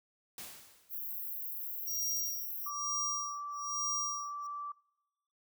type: noise with exponential decay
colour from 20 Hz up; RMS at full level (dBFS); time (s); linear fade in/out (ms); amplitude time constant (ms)
white; -43; 0.38-1.17; 2; 170
type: high-pass noise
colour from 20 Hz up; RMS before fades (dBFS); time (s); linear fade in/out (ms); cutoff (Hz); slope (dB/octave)
white; -40; 0.89-2.72; 50; 12000; 96
type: tone with tremolo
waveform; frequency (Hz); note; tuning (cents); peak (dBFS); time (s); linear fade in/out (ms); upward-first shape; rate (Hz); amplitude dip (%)
square; 5700; F8; +34; -33; 1.87-4.47; 5; sine; 1.1; 100
type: tone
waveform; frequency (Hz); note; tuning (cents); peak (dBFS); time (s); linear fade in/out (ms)
sine; 1164; D6; -16; -38; 2.66-4.72; 5
effects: noise-tail reverb RT60 1.0 s tail -23 dB re dry